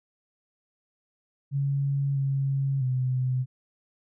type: tone with pitch steps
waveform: sine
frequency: 139.4 / 136.9 / 128.1 Hz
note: C#3 / C#3 / C3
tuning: +10 / -21 / -36 cents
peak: -23 dBFS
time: 1.51-3.46 s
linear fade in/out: 50 ms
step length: 650 ms
effects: none